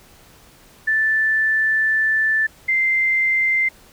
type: tone pair in turn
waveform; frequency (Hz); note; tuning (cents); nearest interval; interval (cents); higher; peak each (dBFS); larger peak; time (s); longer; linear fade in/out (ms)
sine; 1760 / 2085; A6 / C7; 0 / -7; minor third; 293; second; -15; neither; 0.87-2.47 / 2.68-3.69; first; 10
effects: pink hiss -49 dBFS RMS until 3.92 s